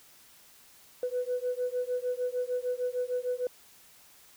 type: beating tone pair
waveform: sine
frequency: 493.9 / 500.5 Hz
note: B4 / B4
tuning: 0 / +23 cents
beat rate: 6.6 Hz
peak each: -31 dBFS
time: 1.03-3.47 s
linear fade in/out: 2 ms
effects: tanh soft clip ceiling -23 dBFS + white hiss -57 dBFS RMS until 4.36 s